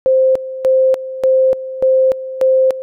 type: tone with tremolo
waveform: sine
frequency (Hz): 523.3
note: C5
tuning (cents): 0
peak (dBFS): -8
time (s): 0.06-2.82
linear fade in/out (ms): 0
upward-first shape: square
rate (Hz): 1.7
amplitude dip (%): 80
effects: none